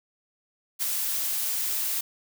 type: noise with ADSR envelope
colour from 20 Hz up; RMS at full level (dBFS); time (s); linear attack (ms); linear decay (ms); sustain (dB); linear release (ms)
blue; -25; 0.79-2.01; 35; 9; -3; 6
effects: none